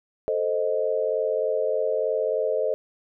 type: chord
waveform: sine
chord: A diminished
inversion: none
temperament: equal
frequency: 440 / 523.3 / 622.3 Hz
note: A4 / C5 / Eb5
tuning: 0 / 0 / 0 cents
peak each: -26 dBFS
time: 0.28-2.74 s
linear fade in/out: 0 ms
effects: none